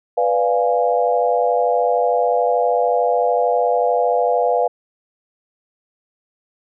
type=chord; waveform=sine; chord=B diminished seventh; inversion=none; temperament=equal; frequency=493.9 / 587.3 / 698.5 / 830.6 Hz; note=B4 / D5 / F5 / Ab5; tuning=0 / 0 / 0 / 0 cents; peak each=-18 / -22 / -18 / -23 dBFS; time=0.17-4.68 s; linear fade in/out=10 ms; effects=none